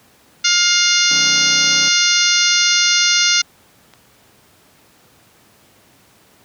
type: harmonic tone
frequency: 706 Hz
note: F5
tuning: 19 cents sharp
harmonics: 2 / 3 / 4 / 5 / 6 / 7 / 8 / 9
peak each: -20 / -20 / -20 / -20 / -20 / -20 / -20 / -20 dBFS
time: 0.44-3.42 s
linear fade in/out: 10 ms
type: chord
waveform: sawtooth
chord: D# half-diminished seventh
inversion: none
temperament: equal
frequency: 155.56 / 185 / 220 / 277.2 Hz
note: D#3 / F#3 / A3 / C#4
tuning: 0 / 0 / 0 / 0 cents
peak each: -30 / -36 / -35 / -30 dBFS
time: 1.1-1.89 s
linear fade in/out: 10 ms
type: click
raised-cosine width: 0.2 ms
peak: -25 dBFS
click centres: 3.937 s
effects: pink hiss -51 dBFS RMS until 6.44 s + high-pass 100 Hz 12 dB/octave